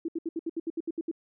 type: tone bursts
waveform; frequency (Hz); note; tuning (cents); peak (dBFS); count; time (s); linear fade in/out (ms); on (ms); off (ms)
sine; 329.6; E4; 0; -28; 11; 0.05-1.114; 5; 34; 69
effects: none